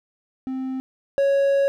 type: tone pair in turn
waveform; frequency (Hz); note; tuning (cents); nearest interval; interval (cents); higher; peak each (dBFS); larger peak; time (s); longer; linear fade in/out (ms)
triangle; 261.6 / 554.3; C4 / C#5; 0 / 0; octave + minor second; 1300; second; -23 / -14; second; 0.47-0.8 / 1.18-1.68; second; 0
effects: none